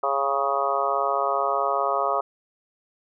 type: harmonic tone with a mistuned harmonic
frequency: 138.59 Hz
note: C#3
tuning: in tune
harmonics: 3 / 4 / 5 / 6 / 7 / 8 / 9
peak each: -31 / -28 / -27 / -32 / -30 / -28 / -27 dBFS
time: 0.03-2.21 s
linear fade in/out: 5 ms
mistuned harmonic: 6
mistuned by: -32 cents
effects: none